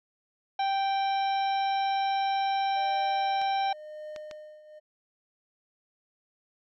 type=harmonic tone; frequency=783 Hz; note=G5; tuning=2 cents flat; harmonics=1 / 2 / 3 / 4 / 5 / 7; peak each=-25 / -41 / -40 / -42 / -40 / -47 dBFS; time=0.59-3.73 s; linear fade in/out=5 ms
type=tone with tremolo; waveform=triangle; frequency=610 Hz; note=D#5; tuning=34 cents flat; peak=-35 dBFS; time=2.75-4.8 s; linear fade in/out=20 ms; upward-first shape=triangle; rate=0.93 Hz; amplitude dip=80%
type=clicks; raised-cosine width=0.2 ms; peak=-25 dBFS; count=3; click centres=3.416 / 4.162 / 4.312 s
effects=none